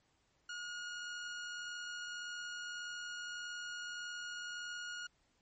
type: tone with amplitude modulation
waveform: sawtooth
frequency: 1437 Hz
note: F6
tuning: 49 cents sharp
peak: -37 dBFS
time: 0.49-5.07 s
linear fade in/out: 5 ms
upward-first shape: sine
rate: 81.7 Hz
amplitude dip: 25%
effects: pink hiss -75 dBFS RMS until 5.41 s + MP3 32 kbps